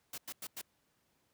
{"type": "noise bursts", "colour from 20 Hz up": "white", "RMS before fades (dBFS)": -43, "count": 4, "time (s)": [0.13, 0.615], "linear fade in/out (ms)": 5, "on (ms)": 50, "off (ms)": 95, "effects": ["pink hiss -75 dBFS RMS until 1.33 s", "high-pass 80 Hz 12 dB/octave"]}